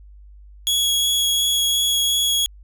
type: tone with vibrato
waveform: sawtooth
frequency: 3340 Hz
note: G#7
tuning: 9 cents sharp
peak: -14 dBFS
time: 0.67-2.46 s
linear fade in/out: 0 ms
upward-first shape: sine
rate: 2.8 Hz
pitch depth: 8 cents each way
effects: added 50 Hz sine -41 dBFS peak until 2.63 s